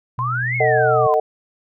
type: tone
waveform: sine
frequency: 123.47 Hz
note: B2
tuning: in tune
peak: -23 dBFS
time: 0.18-1.07 s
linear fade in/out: 5 ms
type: exponential two-way sweep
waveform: sine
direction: up then down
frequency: 1000 to 2217 to 1000 Hz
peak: -20 dBFS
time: 0.19-1.14 s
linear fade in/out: 0 ms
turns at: 0.56 s
type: chord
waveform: sine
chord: D# diminished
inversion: second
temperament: just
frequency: 448 / 622.3 / 746.7 Hz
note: A4 / D#5 / F#5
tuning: +31 / 0 / +16 cents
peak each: -18 dBFS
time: 0.6-1.2 s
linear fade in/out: 5 ms
effects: none